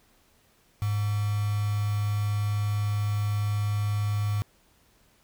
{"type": "tone with quantisation", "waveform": "sine", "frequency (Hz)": 103.83, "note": "G#2", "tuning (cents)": 0, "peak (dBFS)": -24, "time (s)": [0.82, 4.42], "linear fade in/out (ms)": 0, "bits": 6, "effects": ["pink hiss -63 dBFS RMS until 5.23 s"]}